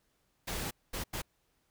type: noise bursts at uneven times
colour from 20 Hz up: pink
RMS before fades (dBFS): -37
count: 3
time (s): 0.47-0.71 / 0.93-1.04 / 1.13-1.22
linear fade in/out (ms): 10
effects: pink hiss -75 dBFS RMS until 1.7 s